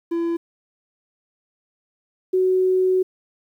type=tone pair in turn; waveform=triangle / sine; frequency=337.1 / 372.1 Hz; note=E4 / F#4; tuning=+39 / +10 cents; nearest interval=major second; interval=171 cents; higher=second; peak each=-18 / -15 dBFS; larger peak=second; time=0.11-0.37 / 2.33-3.03 s; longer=second; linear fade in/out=10 ms; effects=9-bit